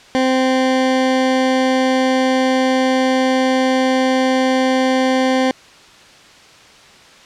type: tone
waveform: 20% pulse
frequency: 260 Hz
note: C4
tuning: 11 cents flat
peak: -8 dBFS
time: 0.15-5.51 s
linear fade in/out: 0 ms
effects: white hiss -43 dBFS RMS until 7.25 s + low-pass 5000 Hz 12 dB/octave